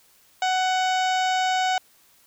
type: harmonic tone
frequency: 745 Hz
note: F#5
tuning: 12 cents sharp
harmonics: 1 / 2 / 3 / 4 / 5 / 6 / 7 / 8 / 9 / 10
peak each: -21 / -29 / -33 / -32 / -35 / -41 / -40 / -42 / -42 / -43 dBFS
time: 0.42-1.78 s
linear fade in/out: 2 ms
effects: white hiss -58 dBFS RMS until 2.26 s